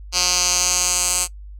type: tone with band-pass filter sweep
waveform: 10% pulse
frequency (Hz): 179.6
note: F3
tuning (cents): +49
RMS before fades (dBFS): -19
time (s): 0.12-1.28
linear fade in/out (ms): 50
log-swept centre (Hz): 5300 to 8100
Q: 3.1
effects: noise-tail reverb RT60 0.1 s tail -19 dB re dry + added 50 Hz sine -34 dBFS peak until 1.59 s

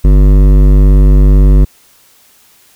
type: tone with hard clipping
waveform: sine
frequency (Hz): 49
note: G1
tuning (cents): 0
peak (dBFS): -4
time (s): 0.04-1.65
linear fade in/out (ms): 10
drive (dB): 14
effects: white hiss -46 dBFS RMS until 2.75 s

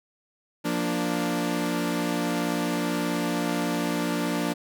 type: chord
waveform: sawtooth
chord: Bb major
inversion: second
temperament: equal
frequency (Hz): 174.61 / 233.1 / 293.7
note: F3 / Bb3 / D4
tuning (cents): 0 / 0 / 0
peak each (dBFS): -26 / -26 / -24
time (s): 0.64-4.54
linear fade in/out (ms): 20
effects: none

